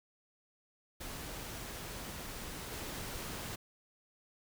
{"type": "noise with level steps", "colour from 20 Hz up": "pink", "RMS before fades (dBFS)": [-44, -42], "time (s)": [1, 3.56], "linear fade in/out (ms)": 10, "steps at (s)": 2.71, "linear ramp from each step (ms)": 20, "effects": []}